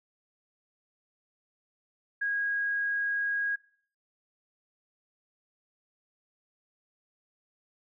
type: tone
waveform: sine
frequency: 1642 Hz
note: G#6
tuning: 20 cents flat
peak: -27 dBFS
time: 2.21-3.56 s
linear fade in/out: 10 ms
effects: noise-tail reverb RT60 0.5 s tail -20 dB re dry